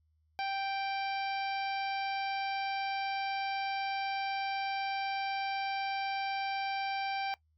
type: harmonic tone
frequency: 784 Hz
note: G5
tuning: in tune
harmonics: 1 / 2 / 3 / 4 / 5 / 6 / 7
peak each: -33 / -43 / -41 / -47 / -50 / -47 / -54 dBFS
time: 0.39-7.34 s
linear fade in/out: 0 ms
effects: noise-tail reverb RT60 0.1 s tail -20 dB re dry + added 78 Hz sine -69 dBFS peak until 7.57 s